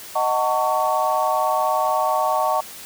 sine chord, D# half-diminished seventh, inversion none, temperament just, 622.3 / 746.7 / 896 / 1120.1 Hz, D#5 / F#5 / A5 / C#6, 0 / +16 / +31 / +18 cents, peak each -23 dBFS, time 0.15-2.61 s, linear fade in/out 10 ms, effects white hiss -38 dBFS RMS until 2.85 s + high-pass 60 Hz 12 dB/octave

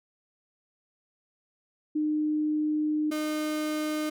sine / 35% pulse tone pair in turn, 304.3 / 305.9 Hz, D#4 / D#4, -38 / -29 cents, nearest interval unison, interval 9 cents, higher second, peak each -24 / -26 dBFS, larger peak first, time 1.95-3.11 / 3.11-4.1 s, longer first, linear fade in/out 10 ms, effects none

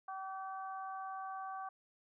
harmonic tone, 383.3 Hz, G4, 39 cents flat, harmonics 2 / 3 / 4, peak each -43 / -45 / -53 dBFS, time 0.08-1.69 s, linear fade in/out 5 ms, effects none

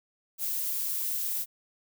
violet noise, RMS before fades -31 dBFS, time 0.38-1.46 s, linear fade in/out 50 ms, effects none

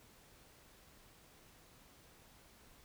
silence, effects pink hiss -63 dBFS RMS until 2.84 s

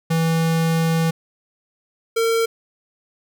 square tone pair in turn, 163.7 / 455.8 Hz, E3 / A#4, -12 / -39 cents, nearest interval octave + tritone, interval 1773 cents, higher second, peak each -17 dBFS, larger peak neither, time 0.1-1.11 / 2.16-2.46 s, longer first, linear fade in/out 10 ms, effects none

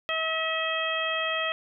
harmonic tone, 643 Hz, E5, 43 cents flat, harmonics 1 / 2 / 3 / 4 / 5, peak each -32 / -32 / -32 / -32 / -32 dBFS, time 0.09-1.52 s, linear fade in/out 0 ms, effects none

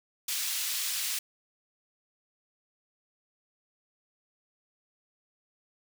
pink high-pass noise, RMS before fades -32 dBFS, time 0.28-1.19 s, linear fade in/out 5 ms, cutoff 3200 Hz, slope 12 dB/octave, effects none

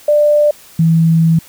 sine tone pair in turn, 593 / 163.59 Hz, D5 / E3, +17 / -13 cents, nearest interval octave + minor seventh, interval 2230 cents, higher first, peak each -7 dBFS, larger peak neither, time 0.08-0.51 / 0.79-1.39 s, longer second, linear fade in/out 5 ms, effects white hiss -41 dBFS RMS until 1.48 s

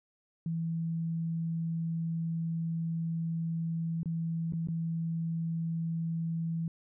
sine tone with dropouts, 164.81 Hz, E3, in tune, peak -30 dBFS, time 0.46-6.68 s, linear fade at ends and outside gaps 2 ms, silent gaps 4.032-4.057 / 4.524-4.534 / 4.673-4.685 s, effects none

